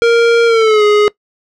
square tone with pitch glide, 466.2 to 417.7 Hz, A#4 to G#4, 0 to +10 cents, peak -7 dBFS, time 0.02-1.08 s, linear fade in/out 0 ms, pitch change -190 cents, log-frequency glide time 0.46-0.84 s, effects noise-tail reverb RT60 0.1 s tail -22 dB re dry + low-pass 4000 Hz 12 dB/octave

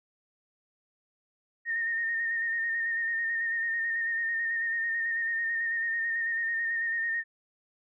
sine tone with vibrato, 1837 Hz, A#6, 26 cents flat, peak -27 dBFS, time 1.65-7.24 s, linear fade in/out 50 ms, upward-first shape square, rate 9.1 Hz, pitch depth 25 cents each way, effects none

